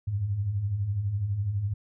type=beating tone pair; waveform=sine; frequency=91.1 / 103.1 Hz; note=F#2 / G#2; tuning=-26 / -12 cents; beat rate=12 Hz; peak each=-35 / -26 dBFS; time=0.07-1.74 s; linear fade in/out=10 ms; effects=none